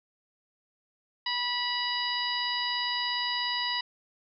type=harmonic tone; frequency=977 Hz; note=B5; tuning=19 cents flat; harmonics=1 / 2 / 3 / 4 / 5; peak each=-34 / -34 / -34 / -34 / -34 dBFS; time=1.26-3.81 s; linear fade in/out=5 ms; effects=none